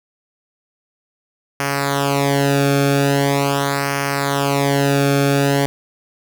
sawtooth tone with flanger, 140 Hz, C#3, 18 cents sharp, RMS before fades -17 dBFS, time 1.6-5.66 s, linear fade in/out 0 ms, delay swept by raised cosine 0.26 to 1.02 ms, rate 0.42 Hz, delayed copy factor -0.8, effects 7-bit

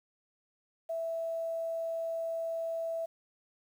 sine tone with quantisation, 659.3 Hz, E5, in tune, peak -32 dBFS, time 0.89-3.06 s, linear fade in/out 10 ms, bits 10, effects none

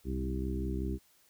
harmonic tone with a mistuned harmonic, 65.41 Hz, C2, in tune, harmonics 1 / 2 / 3 / 4 / 5 / 6, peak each -34 / -42 / -39 / -42 / -40 / -42 dBFS, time 0.04-0.99 s, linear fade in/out 50 ms, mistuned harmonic 2, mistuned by -35 cents, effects white hiss -66 dBFS RMS until 1.29 s

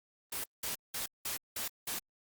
white noise bursts, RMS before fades -37 dBFS, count 6, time 0.32-1.99 s, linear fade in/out 5 ms, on 120 ms, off 190 ms, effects Opus 24 kbps

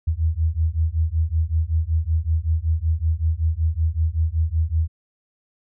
sine beating tone pair, 78 / 83.3 Hz, D#2 / E2, +5 / +19 cents, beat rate 5.3 Hz, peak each -21 / -21 dBFS, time 0.07-4.88 s, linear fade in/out 10 ms, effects none

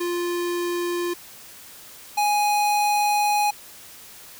square tone pair in turn, 349.2 / 830.5 Hz, F4 / G#5, 0 / 0 cents, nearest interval octave + minor third, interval 1500 cents, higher second, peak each -24 / -19 dBFS, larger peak second, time 0-1.14 / 2.17-3.51 s, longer second, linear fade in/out 10 ms, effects white hiss -44 dBFS RMS until 4.39 s

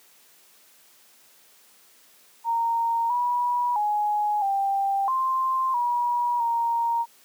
sine tone with pitch steps, 925 / 972 / 836 / 789 / 1048 / 963 / 932 Hz, A#5 / B5 / G#5 / G5 / C6 / B5 / A#5, -14 / -28 / +11 / +11 / +2 / -44 / -1 cents, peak -21 dBFS, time 2.44-7.06 s, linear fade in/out 50 ms, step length 660 ms, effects white hiss -56 dBFS RMS until 7.24 s + high-pass 200 Hz 12 dB/octave

